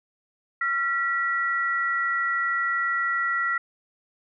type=tone pair together; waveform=sine; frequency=1369.7 / 1937 Hz; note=F6 / B6; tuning=-34 / -34 cents; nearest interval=tritone; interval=600 cents; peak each=-25 dBFS; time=0.61-3.58 s; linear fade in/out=5 ms; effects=none